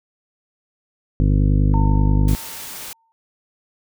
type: harmonic tone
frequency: 50.3 Hz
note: G1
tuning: 45 cents sharp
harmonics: 1 / 2 / 3 / 4 / 5 / 6 / 7 / 9 / 10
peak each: -15 / -19 / -20 / -30 / -24 / -29 / -37 / -38 / -40 dBFS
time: 1.2-2.35 s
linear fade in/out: 0 ms
type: tone with exponential decay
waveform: sine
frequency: 907 Hz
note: A#5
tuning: 48 cents flat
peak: -23 dBFS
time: 1.74-3.12 s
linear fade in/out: 0 ms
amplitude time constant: 300 ms
type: noise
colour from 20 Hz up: white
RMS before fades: -33 dBFS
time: 2.28-2.93 s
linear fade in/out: 2 ms
effects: none